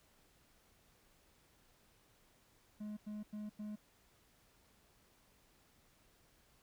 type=tone bursts; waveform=triangle; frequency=210.7 Hz; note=G#3; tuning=25 cents sharp; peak=-40 dBFS; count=4; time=2.8-3.759 s; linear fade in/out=10 ms; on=170 ms; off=93 ms; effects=pink hiss -70 dBFS RMS until 6.62 s